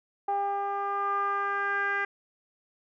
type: tone with low-pass filter sweep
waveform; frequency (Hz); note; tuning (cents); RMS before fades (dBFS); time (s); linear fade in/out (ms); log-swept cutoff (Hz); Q
10% pulse; 400.3; G4; +36; -29; 0.28-2.05; 5; 810 to 1800; 4.5
effects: none